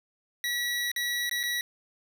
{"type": "tone with dropouts", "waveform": "25% pulse", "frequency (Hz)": 1933, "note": "B6", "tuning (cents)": -38, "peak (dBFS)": -24, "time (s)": [0.44, 1.61], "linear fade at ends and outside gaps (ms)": 1, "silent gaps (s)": [[0.916, 0.962], [1.295, 1.312], [1.431, 1.436]], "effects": []}